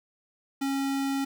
square tone, 273.8 Hz, C#4, 21 cents flat, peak -27 dBFS, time 0.61-1.25 s, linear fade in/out 10 ms, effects 9-bit

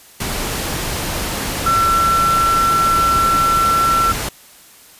sine tone in noise, 1350 Hz, E6, 41 cents sharp, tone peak -12 dBFS, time 1.66-4.12 s, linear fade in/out 5 ms, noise pink, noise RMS -22 dBFS, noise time 0.2-4.29 s, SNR +7 dB, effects white hiss -44 dBFS RMS until 4.99 s + resampled to 32000 Hz

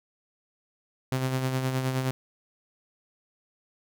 sawtooth tone with tremolo, 130.4 Hz, C3, 5 cents flat, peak -20 dBFS, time 1.12-2.11 s, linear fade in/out 0 ms, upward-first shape sine, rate 9.6 Hz, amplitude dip 45%, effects none

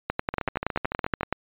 two click trains, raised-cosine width 0.5 ms, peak -9 / -13 dBFS, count 14 / 13, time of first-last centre 0.1-1.326 / 0.34-1.21 s, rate 10.6 / 13.8 Hz, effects resampled to 8000 Hz

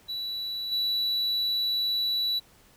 triangle tone with level steps, 3941 Hz, B7, 4 cents flat, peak -29 / -23 dBFS, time 0.08-2.4 s, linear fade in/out 20 ms, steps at 0.71 s, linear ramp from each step 20 ms, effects pink hiss -58 dBFS RMS until 2.76 s

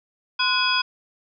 sine tone cluster, 1032 / 1469 / 2528 / 3347 / 4950 Hz, C6 / F#6 / D#7 / G#7 / D#8, -24 / -13 / +27 / +13 / -10 cents, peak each -25 dBFS, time 0.39-0.82 s, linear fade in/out 10 ms, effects none

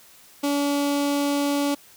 sawtooth tone with notch filter, 285.4 Hz, D4, 49 cents flat, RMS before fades -23 dBFS, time 0.43-1.75 s, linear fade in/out 10 ms, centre 1700 Hz, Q 1.9, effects white hiss -51 dBFS RMS until 1.96 s

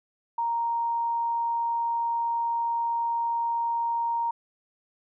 sine tone, 932.3 Hz, A#5, in tune, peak -24 dBFS, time 0.38-4.31 s, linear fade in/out 5 ms, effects none

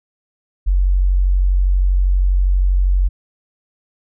sine tone, 46.25 Hz, F#1, in tune, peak -11 dBFS, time 0.66-3.09 s, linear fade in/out 20 ms, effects none

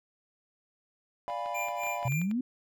triangle chord, D diminished seventh, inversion none, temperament equal with one note detuned, 587.3 / 698.5 / 819.6 / 987.8 Hz, D5 / F5 / Ab5 / Cb6, 0 / 0 / -23 / 0 cents, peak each -37 / -34 / -38 / -35 dBFS, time 1.28-2.08 s, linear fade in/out 0 ms
clicks, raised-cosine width 0.3 ms, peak -30 dBFS, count 9, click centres 1.3 / 1.46 / 1.685 / 1.835 / 1.868 / 2.029 / 2.122 / 2.216 / 2.313 s
square tone with tremolo, 2383 Hz, D7, 25 cents sharp, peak -33 dBFS, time 1.54-2.32 s, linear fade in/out 10 ms, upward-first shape sine, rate 3.7 Hz, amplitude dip 95%
sine exponential sweep, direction up, 120.6 to 264.3 Hz, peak -27 dBFS, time 2.05-2.41 s, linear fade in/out 5 ms
effects none

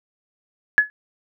sine tone with exponential decay, 1700 Hz, G#6, 40 cents sharp, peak -6 dBFS, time 0.78-0.9 s, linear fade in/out 0 ms, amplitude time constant 25 ms, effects none

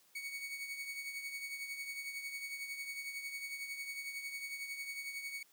40% pulse tone with tremolo, 2232 Hz, C#7, 11 cents sharp, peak -38 dBFS, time 0.15-5.43 s, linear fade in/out 5 ms, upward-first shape triangle, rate 11 Hz, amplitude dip 60%, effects white hiss -68 dBFS RMS until 5.52 s + high-pass 150 Hz 12 dB/octave

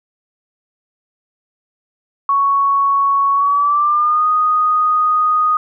sine tone with pitch glide, 1112 to 1241 Hz, C#6 to D#6, +5 to -5 cents, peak -11 dBFS, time 2.29-5.57 s, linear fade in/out 2 ms, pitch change +190 cents, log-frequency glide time 3.33-4.27 s, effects none

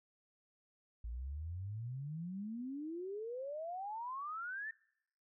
sine exponential sweep, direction up, 54.5 to 1818 Hz, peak -40 dBFS, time 1.04-4.71 s, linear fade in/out 5 ms, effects noise-tail reverb RT60 0.8 s tail -25 dB re dry

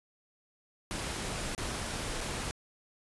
pink noise with dropouts, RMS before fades -36 dBFS, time 0.91-2.51 s, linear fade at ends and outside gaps 0 ms, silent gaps 1.549-1.579 / 2.207-2.211 s, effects resampled to 24000 Hz

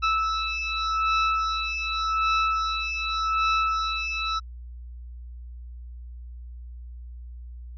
sawtooth beating tone pair, 1311 / 1311.86 Hz, E6 / E6, -10 / -9 cents, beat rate 0.86 Hz, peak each -22 dBFS, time 0.02-4.4 s, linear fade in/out 20 ms, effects added 60 Hz sine -37 dBFS peak until 7.77 s + resampled to 11025 Hz

